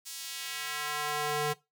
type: tone with high-pass filter sweep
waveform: square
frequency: 149.2 Hz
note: D3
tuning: 28 cents sharp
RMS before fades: -34 dBFS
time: 0.05-1.54 s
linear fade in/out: 20 ms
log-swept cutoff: 5800 to 330 Hz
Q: 0.88
effects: noise-tail reverb RT60 0.2 s tail -18 dB re dry